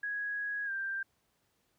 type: tone with pitch glide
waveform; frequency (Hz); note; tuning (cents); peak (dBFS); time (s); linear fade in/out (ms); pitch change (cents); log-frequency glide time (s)
sine; 1661.2 to 1580.7; G#6 to G6; 0 to +14; -33; 0.03-1.03; 5; -86; 0.65-0.71
effects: pink hiss -75 dBFS RMS until 1.78 s + high-pass 60 Hz 12 dB/octave

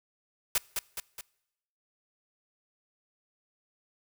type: noise with echo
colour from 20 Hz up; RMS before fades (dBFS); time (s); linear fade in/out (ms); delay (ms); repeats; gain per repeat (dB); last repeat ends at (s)
white; -26; 0.55-0.58; 2; 210; 3; -5; 1.21
effects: noise-tail reverb RT60 0.9 s tail -24 dB re dry

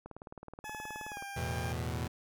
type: click train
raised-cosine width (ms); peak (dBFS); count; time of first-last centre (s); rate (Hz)
1; -31; 23; 0.06-1.224; 18.9
type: tone with pitch glide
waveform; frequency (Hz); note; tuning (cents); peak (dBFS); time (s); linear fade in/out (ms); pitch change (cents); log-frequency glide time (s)
20% pulse; 855 to 797.7; A5 to G5; -50 to +30; -36; 0.64-1.73; 10; -120; 1.08-1.2
type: chord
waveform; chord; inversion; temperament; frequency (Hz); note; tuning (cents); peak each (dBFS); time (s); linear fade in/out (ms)
sawtooth; E suspended fourth; none; equal; 82.41 / 110 / 123.47; E2 / A2 / B2; 0 / 0 / 0; -33 / -36 / -34; 1.36-2.08; 10
effects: none

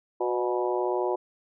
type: harmonic tone with a mistuned harmonic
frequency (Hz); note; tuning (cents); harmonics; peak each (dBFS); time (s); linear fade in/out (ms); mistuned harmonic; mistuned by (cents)
122; B2; -21; 3 / 4 / 5 / 6 / 7 / 8; -27 / -32 / -32 / -35 / -34 / -34; 0.2-1.16; 10; 4; +38
effects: none

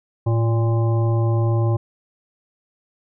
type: harmonic tone with a mistuned harmonic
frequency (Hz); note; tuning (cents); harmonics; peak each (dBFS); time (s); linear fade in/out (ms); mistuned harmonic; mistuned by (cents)
115.6; A#2; -14; 1 / 3 / 5 / 7 / 9; -16 / -26 / -30 / -33 / -35; 0.26-1.77; 10; 1; -52
effects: none

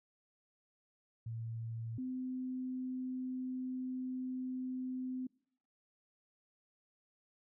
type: tone pair in turn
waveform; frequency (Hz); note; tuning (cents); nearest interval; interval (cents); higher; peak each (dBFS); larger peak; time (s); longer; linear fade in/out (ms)
sine; 114.1 / 256.1; A#2 / C4; -37 / -37; octave + major second; 1400; second; -39 / -37; second; 1.26-1.98 / 1.98-5.27; second; 5
effects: noise-tail reverb RT60 0.7 s tail -25 dB re dry

